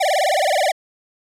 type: tone with vibrato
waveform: square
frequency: 672 Hz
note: E5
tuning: 33 cents sharp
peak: -16 dBFS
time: 0-0.72 s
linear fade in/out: 10 ms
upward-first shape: sine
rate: 19 Hz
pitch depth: 270 cents each way
effects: low-pass 11000 Hz 12 dB/octave